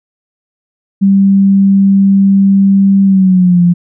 sine tone with pitch glide, 196 to 174.62 Hz, G3 to F3, 0 to 0 cents, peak -4 dBFS, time 1.01-3.74 s, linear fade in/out 20 ms, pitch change -200 cents, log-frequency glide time 3.04-3.62 s, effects none

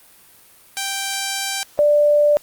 5% pulse / sine tone pair in turn, 784 / 589.4 Hz, G5 / D5, 0 / +6 cents, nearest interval perfect fourth, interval 494 cents, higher first, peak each -10 / -11 dBFS, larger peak first, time 0.77-1.63 / 1.79-2.37 s, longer first, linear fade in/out 0 ms, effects white hiss -49 dBFS RMS until 2.42 s + Opus 32 kbps

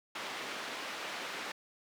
white band-pass noise, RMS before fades -41 dBFS, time 0.15-1.52 s, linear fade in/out 5 ms, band 280 to 2800 Hz, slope 12 dB/octave, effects none

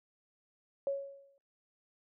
sine tone with exponential decay, 554.4 Hz, C#5, in tune, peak -28 dBFS, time 0.87-1.38 s, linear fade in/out 1 ms, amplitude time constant 110 ms, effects noise-tail reverb RT60 0.5 s tail -26 dB re dry

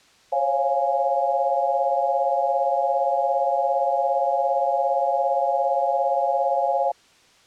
sine chord, Db major seventh, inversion third, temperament equal with one note detuned, 537 / 554.4 / 698.5 / 830.6 Hz, C5 / Db5 / F5 / Ab5, +45 / 0 / 0 / 0 cents, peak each -27 / -25 / -23 / -24 dBFS, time 0.32-6.92 s, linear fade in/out 10 ms, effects white hiss -55 dBFS RMS until 7.46 s + low-pass 6000 Hz 12 dB/octave

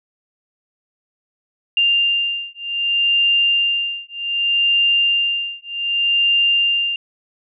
sine beating tone pair, 2794 / 2794.65 Hz, F7 / F7, 0 / +1 cents, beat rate 0.65 Hz, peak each -18 dBFS, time 1.77-6.96 s, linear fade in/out 2 ms, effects none

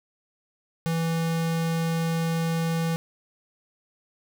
square tone, 164.81 Hz, E3, in tune, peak -24 dBFS, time 0.86-2.96 s, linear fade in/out 0 ms, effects 10-bit

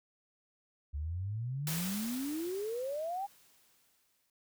sine exponential sweep, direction up, 69.3 to 819 Hz, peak -34 dBFS, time 0.93-3.27 s, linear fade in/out 20 ms
white noise with exponential decay, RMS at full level -37 dBFS, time 1.67-4.3 s, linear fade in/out 2 ms, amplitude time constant 570 ms
effects none

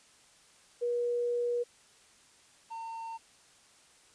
sine / triangle tone pair in turn, 481 / 908 Hz, B4 / A#5, -46 / -46 cents, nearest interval major seventh, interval 1100 cents, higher second, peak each -28 / -36 dBFS, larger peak first, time 0.81-1.64 / 2.7-3.18 s, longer first, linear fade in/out 20 ms, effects white hiss -61 dBFS RMS until 4.14 s + resampled to 22050 Hz

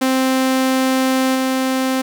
sawtooth tone with level steps, 261.6 Hz, C4, in tune, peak -10 / -12 dBFS, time 0.01-2.02 s, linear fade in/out 10 ms, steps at 1.34 s, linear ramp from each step 20 ms, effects none

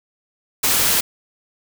white noise, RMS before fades -17 dBFS, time 0.63-1.01 s, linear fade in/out 10 ms, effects none

